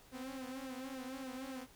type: tone with flanger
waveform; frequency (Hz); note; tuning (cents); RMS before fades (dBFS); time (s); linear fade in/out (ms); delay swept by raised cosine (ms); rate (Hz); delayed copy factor
sawtooth; 261.6; C4; 0; -45; 0.11-1.67; 50; 0.89 to 6.69; 3.5; -0.8
effects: pink hiss -62 dBFS RMS until 1.75 s